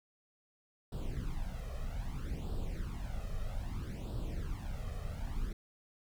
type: noise with flanger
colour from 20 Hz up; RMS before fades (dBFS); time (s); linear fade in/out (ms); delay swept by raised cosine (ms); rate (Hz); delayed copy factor
brown; -38; 0.92-5.53; 5; 0.23 to 1.63; 0.62; +0.8
effects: none